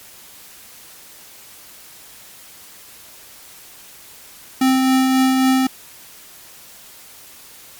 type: tone with tremolo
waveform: square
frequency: 261.6 Hz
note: C4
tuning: in tune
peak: -12 dBFS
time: 4.61-5.67 s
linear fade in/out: 5 ms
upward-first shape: triangle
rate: 3.7 Hz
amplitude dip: 30%
effects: white hiss -42 dBFS RMS until 7.79 s + MP3 96 kbps